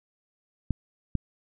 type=clicks; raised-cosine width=5 ms; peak=-13 dBFS; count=2; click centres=0.707 / 1.153 s; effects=none